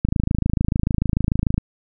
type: click train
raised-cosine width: 5 ms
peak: -6 dBFS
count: 42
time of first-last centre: 0.05-1.58 s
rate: 26.8 Hz
effects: none